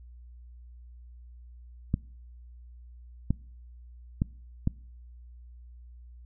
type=clicks; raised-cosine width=5 ms; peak=-12 dBFS; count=4; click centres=1.941 / 3.306 / 4.219 / 4.674 s; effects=noise-tail reverb RT60 0.6 s tail -26 dB re dry + added 60 Hz sine -46 dBFS peak until 6.25 s